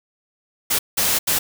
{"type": "noise bursts at uneven times", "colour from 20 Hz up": "white", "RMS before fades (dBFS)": -19, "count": 3, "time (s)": [[0.7, 0.79], [0.97, 1.19], [1.27, 1.39]], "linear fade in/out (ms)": 10, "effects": []}